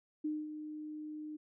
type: tone with ADSR envelope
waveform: sine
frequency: 304.9 Hz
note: D#4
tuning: 35 cents flat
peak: -32 dBFS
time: 0.24-1.37 s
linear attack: 10 ms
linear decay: 220 ms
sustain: -9 dB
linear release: 13 ms
effects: none